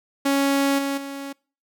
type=tone with level steps; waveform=sawtooth; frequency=277.3 Hz; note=C#4; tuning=1 cent sharp; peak=-14 / -19 / -27 dBFS; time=0.25-1.33 s; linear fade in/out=10 ms; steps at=0.78 / 0.97 s; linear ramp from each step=10 ms; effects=noise-tail reverb RT60 0.4 s tail -26 dB re dry